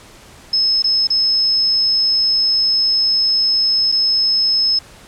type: tone with dropouts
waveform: sine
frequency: 5190 Hz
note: E8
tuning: 28 cents flat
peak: -12 dBFS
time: 0.53-4.79 s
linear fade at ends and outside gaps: 5 ms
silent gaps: 0.823-0.841 / 1.072-1.102 / 3.918-3.922 s
effects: pink hiss -42 dBFS RMS until 5.07 s + low-pass 10000 Hz 12 dB/octave